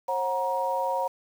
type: tone cluster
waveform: sine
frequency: 538 / 734 / 945 Hz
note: C5 / F#5 / A#5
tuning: +48 / -14 / +23 cents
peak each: -29 / -32 / -27 dBFS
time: 0.08-1.08 s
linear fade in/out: 10 ms
effects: 8-bit